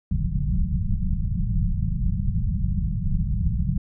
pink low-pass noise, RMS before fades -23 dBFS, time 0.11-3.78 s, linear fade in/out 5 ms, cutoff 200 Hz, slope 96 dB/octave, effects none

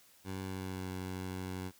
15% pulse tone with pitch glide, 95.1 to 92.77 Hz, F#2 to F#2, +48 to +5 cents, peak -32 dBFS, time 0.24-1.72 s, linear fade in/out 50 ms, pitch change -43 cents, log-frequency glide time 0.43-0.87 s, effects white hiss -63 dBFS RMS until 1.79 s

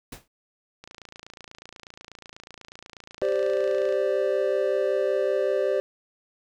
pink noise with exponential decay, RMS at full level -35 dBFS, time 0.12-0.28 s, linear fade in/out 5 ms, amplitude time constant 33 ms
click train, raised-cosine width 0.2 ms, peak -25 dBFS, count 88, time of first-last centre 0.84-3.925 s, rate 28.2 Hz
triangle chord, G suspended fourth, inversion none, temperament just, 392 / 522.7 / 588 Hz, G4 / C5 / D5, 0 / -2 / +2 cents, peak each -24 dBFS, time 3.22-5.8 s, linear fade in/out 0 ms
effects none

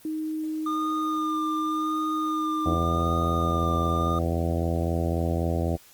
sine tone, 312.6 Hz, D#4, 8 cents sharp, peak -27 dBFS, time 0.05-2.75 s, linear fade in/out 2 ms
triangle tone with vibrato, 1211 Hz, D#6, 47 cents flat, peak -25 dBFS, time 0.66-4.19 s, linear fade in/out 5 ms, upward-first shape sine, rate 0.88 Hz, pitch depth 24 cents each way
harmonic tone, 83.8 Hz, E2, 29 cents sharp, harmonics 1 / 2 / 3 / 4 / 5 / 6 / 7 / 8 / 9, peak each -26 / -30 / -33 / -32 / -37 / -35 / -35 / -36 / -38 dBFS, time 2.65-5.77 s, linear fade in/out 20 ms
effects white hiss -53 dBFS RMS until 5.93 s + Opus 24 kbps

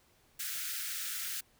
white high-pass noise, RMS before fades -38 dBFS, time 0.39-1.41 s, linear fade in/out 10 ms, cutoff 1300 Hz, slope 96 dB/octave, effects pink hiss -67 dBFS RMS until 1.59 s

